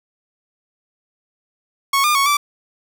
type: tone with pitch steps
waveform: sawtooth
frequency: 1103 / 1205 / 1108 / 1164 Hz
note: C#6 / D6 / C#6 / D6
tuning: -9 / +44 / -1 / -16 cents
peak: -10 dBFS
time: 1.93-2.37 s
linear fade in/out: 5 ms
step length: 110 ms
effects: none